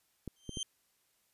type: clicks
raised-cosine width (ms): 3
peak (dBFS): -27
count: 3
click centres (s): 0.277 / 0.493 / 0.572
type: tone with exponential growth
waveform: 25% pulse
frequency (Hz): 3136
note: G7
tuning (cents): 0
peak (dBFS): -29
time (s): 0.36-0.63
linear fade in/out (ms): 2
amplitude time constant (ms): 57
effects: white hiss -74 dBFS RMS until 1.33 s + resampled to 32000 Hz